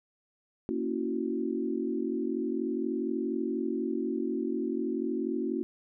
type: chord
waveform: sine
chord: F# dominant seventh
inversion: first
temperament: equal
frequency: 233.1 / 277.2 / 329.6 / 370 Hz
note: A#3 / C#4 / E4 / F#4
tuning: 0 / 0 / 0 / 0 cents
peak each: -34 dBFS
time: 0.69-5.63 s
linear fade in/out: 0 ms
effects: none